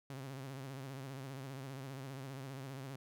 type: tone with vibrato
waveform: sawtooth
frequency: 134.3 Hz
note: C3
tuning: 46 cents sharp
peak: -40 dBFS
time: 0.1-2.96 s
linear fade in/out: 2 ms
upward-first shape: sine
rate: 15 Hz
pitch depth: 77 cents each way
effects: none